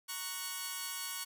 5% pulse chord, F# major, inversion first, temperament equal, 932.3 / 1108.7 / 1480 Hz, A#5 / C#6 / F#6, 0 / 0 / 0 cents, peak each -34 / -29 / -31 dBFS, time 0.08-1.25 s, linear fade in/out 20 ms, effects none

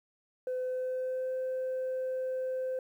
sine tone with pitch glide, 508 to 516.6 Hz, B4 to C5, +49 to -22 cents, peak -29 dBFS, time 0.47-2.79 s, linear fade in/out 2 ms, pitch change +29 cents, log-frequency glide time 0.57-1.33 s, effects tanh soft clip ceiling -29 dBFS + 11-bit

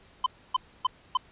square tone bursts, 1020 Hz, C6, 44 cents flat, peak -21 dBFS, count 4, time 0.24-1.172 s, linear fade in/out 5 ms, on 23 ms, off 280 ms, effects pink hiss -57 dBFS RMS until 1.31 s + resampled to 8000 Hz

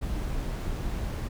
brown noise, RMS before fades -31 dBFS, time 0.01-1.29 s, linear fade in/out 20 ms, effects none

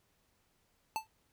square tone with exponential decay, 880 Hz, A5, in tune, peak -29 dBFS, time 0.96-1.07 s, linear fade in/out 0 ms, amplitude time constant 22 ms, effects pink hiss -74 dBFS RMS until 1.32 s

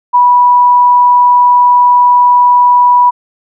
sine tone, 980 Hz, B5, 14 cents flat, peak -3 dBFS, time 0.13-3.11 s, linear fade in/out 20 ms, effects none

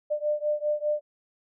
sine beating tone pair, 596 / 601 Hz, D5 / D5, +25 / +40 cents, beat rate 5 Hz, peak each -27 / -28 dBFS, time 0.1-1.01 s, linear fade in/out 20 ms, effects none

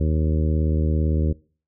harmonic tone, 77.78 Hz, D#2, in tune, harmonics 1 / 2 / 3 / 4 / 5 / 6 / 7, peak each -19 / -25 / -29 / -31 / -33 / -35 / -36 dBFS, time 0-1.33 s, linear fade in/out 10 ms, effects noise-tail reverb RT60 0.4 s tail -22 dB re dry

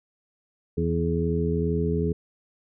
harmonic tone with a mistuned harmonic, 82.41 Hz, E2, in tune, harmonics 1 / 2 / 3 / 4 / 5, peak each -28 / -26 / -31 / -34 / -27 dBFS, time 0.77-2.13 s, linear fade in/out 10 ms, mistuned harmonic 5, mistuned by +43 cents, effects none

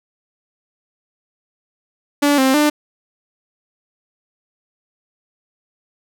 sawtooth tone with pitch steps, 288.4 / 264.1 / 298.1 Hz, D4 / C4 / D4, -31 / +16 / +26 cents, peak -8 dBFS, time 2.22-2.7 s, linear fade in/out 10 ms, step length 160 ms, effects none

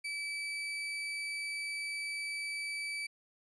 35% pulse tone, 2304 Hz, D7, 34 cents flat, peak -34 dBFS, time 0.04-3.07 s, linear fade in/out 10 ms, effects resampled to 24000 Hz

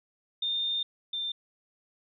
sine tone pair in turn, 3626 / 3586 Hz, A#7 / A7, -49 / +32 cents, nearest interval unison, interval 19 cents, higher first, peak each -27 / -30 dBFS, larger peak first, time 0.42-0.83 / 1.13-1.32 s, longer first, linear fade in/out 5 ms, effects none

